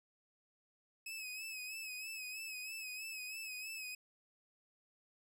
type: tone with vibrato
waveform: sawtooth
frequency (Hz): 2563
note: E7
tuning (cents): -49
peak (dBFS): -40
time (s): 1.06-3.95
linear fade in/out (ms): 5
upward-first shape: sine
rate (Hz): 3.1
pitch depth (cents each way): 55
effects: none